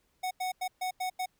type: tone bursts at uneven times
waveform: square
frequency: 740 Hz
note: F#5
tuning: in tune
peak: -31 dBFS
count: 6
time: 0.23-0.31 / 0.4-0.52 / 0.61-0.68 / 0.81-0.91 / 1-1.1 / 1.19-1.26 s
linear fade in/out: 10 ms
effects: pink hiss -73 dBFS RMS until 1.39 s